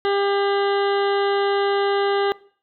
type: harmonic tone with a mistuned harmonic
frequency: 399.7 Hz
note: G4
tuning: 34 cents sharp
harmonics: 1 / 2 / 3 / 4 / 5 / 7 / 8 / 9 / 10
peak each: -19 / -25 / -29 / -31 / -33 / -36 / -37 / -38 / -39 dBFS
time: 0.05-2.32 s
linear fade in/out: 0 ms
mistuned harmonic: 7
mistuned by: +40 cents
effects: noise-tail reverb RT60 0.5 s tail -21 dB re dry